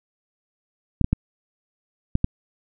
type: clicks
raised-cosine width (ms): 5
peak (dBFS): -6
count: 5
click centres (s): 1.013 / 1.044 / 1.13 / 2.154 / 2.244
effects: none